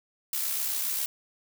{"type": "noise with amplitude modulation", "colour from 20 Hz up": "blue", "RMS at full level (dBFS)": -28, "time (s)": [0.33, 1.06], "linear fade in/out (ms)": 2, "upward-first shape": "sine", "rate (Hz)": 67.4, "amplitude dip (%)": 40, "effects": []}